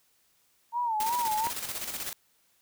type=tone with vibrato; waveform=sine; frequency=910 Hz; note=A#5; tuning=42 cents flat; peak=-26 dBFS; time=0.72-1.51 s; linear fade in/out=50 ms; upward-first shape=sine; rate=2.8 Hz; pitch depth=120 cents each way
type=noise with tremolo; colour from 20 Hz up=white; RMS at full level=-34 dBFS; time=1-2.13 s; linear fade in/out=2 ms; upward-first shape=square; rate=16 Hz; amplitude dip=50%
type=click; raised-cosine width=0.5 ms; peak=-19 dBFS; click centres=1.47 s
effects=white hiss -68 dBFS RMS until 2.61 s

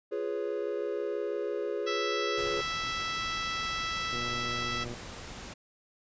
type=chord; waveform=triangle; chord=C# dominant seventh; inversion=first; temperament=equal; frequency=349.2 / 415.3 / 493.9 / 554.4 Hz; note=E#4 / G#4 / B4 / C#5; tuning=0 / 0 / 0 / 0 cents; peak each=-36 / -31 / -36 / -36 dBFS; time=0.11-2.62 s; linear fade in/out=20 ms
type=harmonic tone; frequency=659.3 Hz; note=E5; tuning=in tune; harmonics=2 / 3 / 4 / 5 / 6 / 7 / 8 / 9; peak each=-35 / -38 / -40 / -39 / -43 / -45 / -44 / -48 dBFS; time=1.86-4.85 s; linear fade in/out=20 ms
type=noise; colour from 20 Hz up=pink; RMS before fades=-43 dBFS; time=2.37-5.54 s; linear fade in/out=10 ms
type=click train; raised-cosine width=2 ms; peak=-29 dBFS; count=98; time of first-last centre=4.13-4.938 s; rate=120 Hz
effects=resampled to 16000 Hz

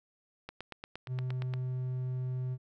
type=click train; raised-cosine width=0.3 ms; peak=-25 dBFS; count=10; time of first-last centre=0.49-1.538 s; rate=8.59 Hz
type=tone; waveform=triangle; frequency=127.6 Hz; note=C3; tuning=43 cents flat; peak=-30 dBFS; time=1.07-2.58 s; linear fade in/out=50 ms
effects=none

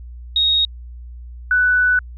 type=tone pair in turn; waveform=sine; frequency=3753 / 1489.4 Hz; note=A#7 / F#6; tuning=+11 / +11 cents; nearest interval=octave + major third; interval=1600 cents; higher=first; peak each=-13 / -12 dBFS; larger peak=second; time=0.36-0.65 / 1.51-1.99 s; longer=second; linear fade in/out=2 ms; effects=added 60 Hz sine -32 dBFS peak until 2.17 s

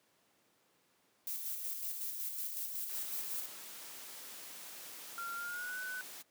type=noise with tremolo; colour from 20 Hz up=violet; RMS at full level=-39 dBFS; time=1.27-3.46 s; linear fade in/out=2 ms; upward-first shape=square; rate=5.4 Hz; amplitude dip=35%
type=noise; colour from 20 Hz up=white; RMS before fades=-49 dBFS; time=2.88-6.23 s; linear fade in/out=20 ms
type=tone with pitch glide; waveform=sine; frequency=1382 to 1498.4 Hz; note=F6 to F#6; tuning=-19 to +21 cents; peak=-39 dBFS; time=5.18-6.01 s; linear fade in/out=0 ms; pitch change=+140 cents; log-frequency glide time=5.35-5.78 s
effects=pink hiss -72 dBFS RMS until 6.3 s + high-pass 200 Hz 12 dB/octave

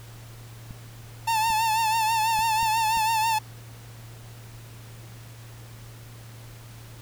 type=clicks; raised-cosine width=5 ms; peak=-27 dBFS; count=5; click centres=0.708 / 1.503 / 2.391 / 2.63 / 2.972 s
type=tone with vibrato; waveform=45% pulse; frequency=889 Hz; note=A5; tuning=18 cents sharp; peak=-21 dBFS; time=1.27-3.39 s; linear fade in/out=10 ms; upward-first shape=triangle; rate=6.1 Hz; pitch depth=68 cents each way
effects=added 115 Hz sine -42 dBFS peak until 7.01 s + pink hiss -49 dBFS RMS until 7.01 s

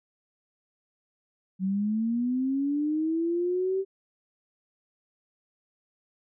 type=linear sweep; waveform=sine; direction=up; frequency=185 to 389.6 Hz; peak=-24 dBFS; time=1.59-3.85 s; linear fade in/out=50 ms; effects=none

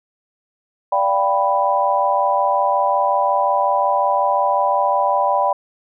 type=chord; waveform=sine; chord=G dominant seventh; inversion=second; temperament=equal with one note detuned; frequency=584.3 / 698.5 / 784 / 987.8 Hz; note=D5 / F5 / G5 / B5; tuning=-9 / 0 / 0 / 0 cents; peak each=-20 / -24 / -19 / -18 dBFS; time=0.92-5.53 s; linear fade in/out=5 ms; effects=none

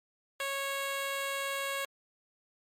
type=tone; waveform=10% pulse; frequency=551 Hz; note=C#5; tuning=11 cents flat; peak=-24 dBFS; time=0.4-1.85 s; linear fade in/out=2 ms; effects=MP3 64 kbps

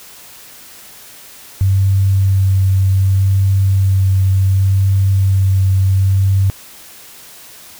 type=tone with vibrato; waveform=sine; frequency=96.4 Hz; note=G2; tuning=28 cents flat; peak=-9 dBFS; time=1.61-6.5 s; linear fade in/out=0 ms; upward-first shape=sine; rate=0.67 Hz; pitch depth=14 cents each way; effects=white hiss -38 dBFS RMS until 7.79 s

